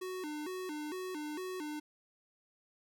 square tone with vibrato, 333.8 Hz, E4, 22 cents sharp, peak -39 dBFS, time 0.01-1.8 s, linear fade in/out 10 ms, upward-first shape square, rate 2.2 Hz, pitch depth 180 cents each way, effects none

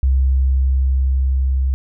sine tone with level ramp, 66 Hz, C2, 16 cents sharp, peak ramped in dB -11 to -14 dBFS, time 0.03-1.74 s, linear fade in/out 0 ms, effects none

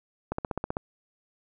click train, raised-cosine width 1 ms, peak -15 dBFS, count 8, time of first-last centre 0.32-0.769 s, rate 15.6 Hz, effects none

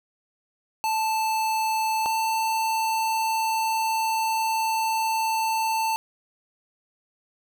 square tone pair in turn, 880 / 889.2 Hz, A5 / A5, 0 / +18 cents, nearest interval unison, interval 18 cents, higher second, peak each -23 dBFS, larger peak neither, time 0.84-2.06 / 2.06-5.96 s, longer second, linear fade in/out 0 ms, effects none

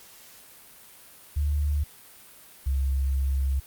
sine tone pair in turn, 73.2 / 67.56 Hz, D2 / C#2, -5 / -44 cents, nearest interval minor second, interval 139 cents, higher first, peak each -22 dBFS, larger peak neither, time 1.36-1.84 / 2.66-3.6 s, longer second, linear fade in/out 10 ms, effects white hiss -50 dBFS RMS until 3.66 s + Opus 48 kbps

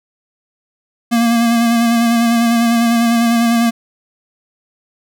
square tone with vibrato, 233.1 Hz, A#3, in tune, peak -11 dBFS, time 1.11-3.71 s, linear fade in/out 20 ms, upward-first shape sine, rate 10 Hz, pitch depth 27 cents each way, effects none

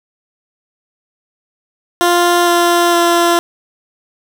15% pulse tone with pitch steps, 349.2 / 346.2 / 343.2 Hz, F4 / F4 / F4, 0 / -15 / -30 cents, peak -3 dBFS, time 2.01-3.39 s, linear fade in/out 0 ms, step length 460 ms, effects none

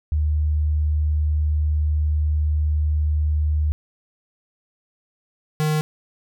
sine / square tone pair in turn, 75.8 / 153.63 Hz, D#2 / D#3, -45 / -22 cents, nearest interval octave, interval 1223 cents, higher second, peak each -17 / -19 dBFS, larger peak first, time 0.12-3.72 / 5.6-5.81 s, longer first, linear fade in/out 0 ms, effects none

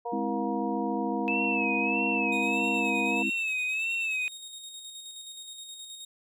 harmonic tone, 237.1 Hz, A#3, 30 cents sharp, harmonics 2 / 3 / 4, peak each -35 / -35 / -35 dBFS, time 0.05-3.23 s, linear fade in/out 10 ms
sine chord, Ab augmented, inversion none, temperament equal, 207.7 / 261.6 / 329.6 Hz, Ab3 / C4 / E4, 0 / 0 / 0 cents, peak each -33 dBFS, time 0.12-3.3 s, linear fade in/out 10 ms
sine tone with vibrato, 2603 Hz, E7, 22 cents flat, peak -27 dBFS, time 1.28-4.28 s, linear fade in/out 0 ms, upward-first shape sine, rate 1.6 Hz, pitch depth 75 cents each way
25% pulse tone with tremolo, 3729 Hz, A#7, in tune, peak -36 dBFS, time 2.32-6.05 s, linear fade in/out 5 ms, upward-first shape square, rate 9.5 Hz, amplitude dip 35%
effects none

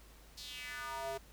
square tone with high-pass filter sweep, 135 Hz, C#3, 45 cents flat, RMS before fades -43 dBFS, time 0.37-1.18 s, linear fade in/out 10 ms, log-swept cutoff 4700 to 500 Hz, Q 3.5, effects added 52 Hz sine -58 dBFS peak until 1.32 s + pink hiss -61 dBFS RMS until 1.32 s

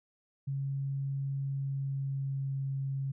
sine tone with pitch glide, 137.5 to 136.16 Hz, C#3 to C#3, -14 to -31 cents, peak -31 dBFS, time 0.47-3.12 s, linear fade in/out 10 ms, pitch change -17 cents, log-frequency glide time 1.44-2.66 s, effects none

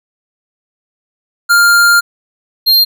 square tone pair in turn, 1401 / 4198 Hz, F6 / C8, +5 / +5 cents, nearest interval octave + perfect fifth, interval 1900 cents, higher second, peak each -6 dBFS, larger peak neither, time 1.49-2.01 / 2.66-2.85 s, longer first, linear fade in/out 20 ms, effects none

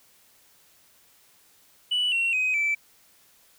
sine tone with pitch steps, 2960 / 2730 / 2518 / 2322 Hz, F#7 / F7 / D#7 / D7, 0 / -40 / +20 / -20 cents, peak -20 dBFS, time 1.91-2.75 s, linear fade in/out 10 ms, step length 210 ms, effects tanh soft clip ceiling -19 dBFS + white hiss -59 dBFS RMS until 3.58 s

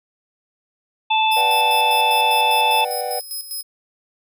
harmonic tone, 876 Hz, A5, 8 cents flat, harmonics 1 / 3 / 4, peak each -16 / -21 / -22 dBFS, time 1.1-2.85 s, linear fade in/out 10 ms
5% pulse tone with tremolo, 5100 Hz, D#8, 42 cents sharp, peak -20 dBFS, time 1.31-3.63 s, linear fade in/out 10 ms, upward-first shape square, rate 5 Hz, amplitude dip 65%
triangle chord, G major seventh, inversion first, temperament equal with one note detuned, 493.9 / 595.2 / 740 / 784 Hz, B4 / D5 / F#5 / G5, 0 / +23 / 0 / 0 cents, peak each -26 / -27 / -25 / -27 dBFS, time 1.36-3.2 s, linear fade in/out 10 ms
effects none

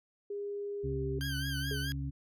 sine tone with pitch glide, 406.3 to 395.2 Hz, G#4 to G4, -38 to +14 cents, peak -35 dBFS, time 0.3-1.19 s, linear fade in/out 5 ms, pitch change -48 cents, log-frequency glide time 0.79-1.04 s
harmonic tone, 68.8 Hz, C#2, 12 cents flat, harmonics 1 / 2 / 4, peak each -38 / -36 / -42 dBFS, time 0.83-2.11 s, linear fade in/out 20 ms
20% pulse tone with vibrato, 1568 Hz, G6, in tune, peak -32 dBFS, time 1.21-1.92 s, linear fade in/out 0 ms, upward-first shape triangle, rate 4.7 Hz, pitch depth 100 cents each way
sine tone with exponential decay, 417.7 Hz, G#4, 10 cents sharp, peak -35 dBFS, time 1.71-1.96 s, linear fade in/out 2 ms, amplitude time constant 54 ms
effects none

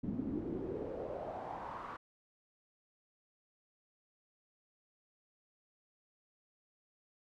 brown noise with band-pass filter sweep, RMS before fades -41 dBFS, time 0.03-1.97 s, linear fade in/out 10 ms, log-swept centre 220 to 1200 Hz, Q 3.7, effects none

